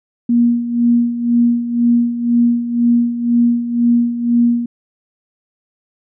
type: tone with tremolo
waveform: sine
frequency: 237.6 Hz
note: A#3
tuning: 33 cents sharp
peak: -8 dBFS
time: 0.29-4.66 s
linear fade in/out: 5 ms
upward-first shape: sine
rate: 2 Hz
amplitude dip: 70%
effects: none